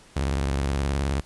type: tone with vibrato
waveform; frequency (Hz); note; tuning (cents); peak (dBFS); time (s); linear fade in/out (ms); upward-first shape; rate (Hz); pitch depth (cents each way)
sawtooth; 68.6; C#2; -17; -19; 0.16-1.21; 5; sine; 19; 230
effects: pink hiss -52 dBFS RMS until 1.25 s + resampled to 24000 Hz